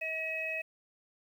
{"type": "harmonic tone", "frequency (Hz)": 639, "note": "D#5", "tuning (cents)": 46, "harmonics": [1, 3, 4], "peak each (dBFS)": [-40, -42, -34], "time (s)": [0.01, 0.62], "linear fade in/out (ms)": 10, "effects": ["10-bit"]}